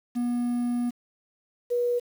triangle / sine tone pair in turn, 242 / 484 Hz, B3 / B4, -35 / -35 cents, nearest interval octave, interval 1200 cents, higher second, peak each -22 dBFS, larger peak neither, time 0.15-0.91 / 1.7-2 s, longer first, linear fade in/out 20 ms, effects 8-bit

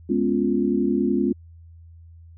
sine chord, C# dominant seventh, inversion second, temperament equal with one note detuned, 207.7 / 246.9 / 277.2 / 350.2 Hz, G#3 / B3 / C#4 / E#4, 0 / 0 / 0 / +5 cents, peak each -24 dBFS, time 0.09-1.33 s, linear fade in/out 10 ms, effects added 83 Hz sine -43 dBFS peak until 2.37 s

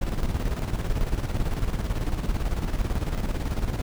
brown noise with tremolo, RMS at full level -24 dBFS, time 0.01-3.82 s, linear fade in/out 10 ms, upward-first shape square, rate 18 Hz, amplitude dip 55%, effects none

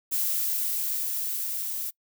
violet noise with level ramp, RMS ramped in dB -26 to -32 dBFS, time 0.11-1.91 s, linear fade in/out 20 ms, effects noise-tail reverb RT60 0.1 s tail -25 dB re dry

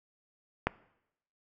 click, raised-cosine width 0.5 ms, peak -11 dBFS, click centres 0.67 s, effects noise-tail reverb RT60 0.8 s tail -20 dB re dry

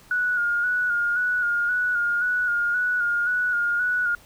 sine tone with vibrato, 1446 Hz, F#6, 40 cents flat, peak -20 dBFS, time 0.11-4.15 s, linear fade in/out 2 ms, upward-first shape square, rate 1.9 Hz, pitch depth 32 cents each way, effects pink hiss -52 dBFS RMS until 4.25 s

